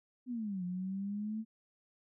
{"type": "exponential two-way sweep", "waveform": "sine", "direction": "down then up", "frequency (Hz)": [257.2, 177, 223.3], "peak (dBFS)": -35, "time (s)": [0.26, 1.45], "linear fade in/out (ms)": 50, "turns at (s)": 0.64, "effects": []}